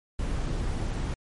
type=noise; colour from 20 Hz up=brown; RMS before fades=-29 dBFS; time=0.19-1.14 s; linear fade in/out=2 ms; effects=MP3 48 kbps